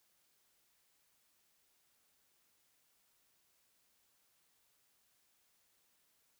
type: silence
effects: white hiss -75 dBFS RMS until 6.39 s